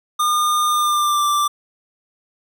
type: tone with pitch glide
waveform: square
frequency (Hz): 1213 to 1175.7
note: D#6 to D6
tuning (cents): -44 to +2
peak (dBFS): -16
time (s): 0.19-1.48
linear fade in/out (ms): 10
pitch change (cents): -54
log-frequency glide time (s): 0.69-1.25
effects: none